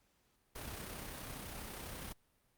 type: noise with amplitude modulation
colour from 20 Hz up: pink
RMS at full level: -44 dBFS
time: 0.55-2.13 s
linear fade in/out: 10 ms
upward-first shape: sine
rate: 32.1 Hz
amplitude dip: 35%
effects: pink hiss -75 dBFS RMS until 2.57 s + Opus 48 kbps